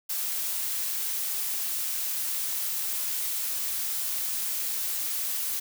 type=noise; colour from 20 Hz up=blue; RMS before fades=-30 dBFS; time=0.09-5.6 s; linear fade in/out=10 ms; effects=none